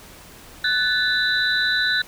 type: tone cluster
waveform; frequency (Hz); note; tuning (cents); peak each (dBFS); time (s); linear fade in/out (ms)
sine; 1493 / 1740 / 3635 / 3958; F#6 / A6 / A#7 / B7; +15 / -20 / -44 / +3; -21 / -24 / -29 / -23; 0.64-2.02; 5
effects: pink hiss -44 dBFS RMS until 2.07 s